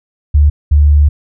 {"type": "tone pair in turn", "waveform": "sine", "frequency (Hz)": [73.42, 73.42], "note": ["D2", "D2"], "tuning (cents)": [0, 0], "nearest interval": "unison", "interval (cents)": 0, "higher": "neither", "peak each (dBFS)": -4, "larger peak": "neither", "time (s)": [[0.34, 0.5], [0.71, 1.09]], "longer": "second", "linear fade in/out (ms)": 10, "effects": []}